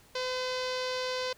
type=tone with low-pass filter; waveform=sawtooth; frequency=509 Hz; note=C5; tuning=48 cents flat; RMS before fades=-33 dBFS; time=0.15-1.33 s; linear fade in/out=5 ms; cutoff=4700 Hz; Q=2.9; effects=pink hiss -59 dBFS RMS until 1.37 s